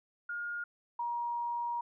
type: tone pair in turn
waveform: sine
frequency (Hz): 1422 / 949.1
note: F6 / A#5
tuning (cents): +31 / +31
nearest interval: perfect fifth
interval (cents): 700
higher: first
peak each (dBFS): -35 / -32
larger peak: second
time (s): 0.29-0.64 / 0.99-1.81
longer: second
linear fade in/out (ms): 5
effects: none